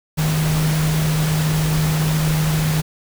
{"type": "tone in noise", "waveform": "sine", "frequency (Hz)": 155.56, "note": "D#3", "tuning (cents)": 0, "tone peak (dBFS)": -16, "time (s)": [0.17, 2.82], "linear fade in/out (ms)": 20, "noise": "pink", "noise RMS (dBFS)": -25, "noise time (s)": [0.17, 2.82], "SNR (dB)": 6, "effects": []}